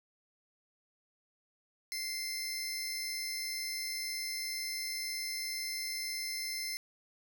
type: tone pair together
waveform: sawtooth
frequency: 2093 / 5274 Hz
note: C7 / E8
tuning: 0 / 0 cents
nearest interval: octave + major third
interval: 1600 cents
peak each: -35 / -36 dBFS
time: 1.92-6.77 s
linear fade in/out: 0 ms
effects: none